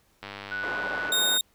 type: click train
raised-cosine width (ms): 0.3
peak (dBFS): -21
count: 87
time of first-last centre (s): 0.23-1.09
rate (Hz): 100
type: tone with pitch glide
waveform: sine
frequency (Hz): 1480 to 1493.7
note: F#6 to F#6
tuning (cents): 0 to +16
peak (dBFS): -29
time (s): 0.51-1.38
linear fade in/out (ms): 10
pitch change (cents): +16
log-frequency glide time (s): 1.1-1.16
type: band-pass noise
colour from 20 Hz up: pink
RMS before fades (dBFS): -36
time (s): 0.63-1.38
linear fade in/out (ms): 5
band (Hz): 450 to 1300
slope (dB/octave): 12
type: tone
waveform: sawtooth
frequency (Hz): 3700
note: A#7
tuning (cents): -14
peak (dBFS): -19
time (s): 1.12-1.41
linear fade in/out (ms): 2
effects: pink hiss -65 dBFS RMS until 1.54 s